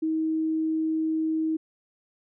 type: tone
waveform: sine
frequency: 317.6 Hz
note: D#4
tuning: 36 cents sharp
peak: -23 dBFS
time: 0.02-1.57 s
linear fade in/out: 10 ms
effects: none